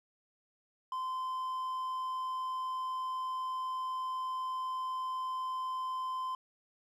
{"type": "tone", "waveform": "triangle", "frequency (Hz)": 1032, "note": "C6", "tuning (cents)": -24, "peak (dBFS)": -32, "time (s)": [0.92, 6.35], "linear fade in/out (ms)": 2, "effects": []}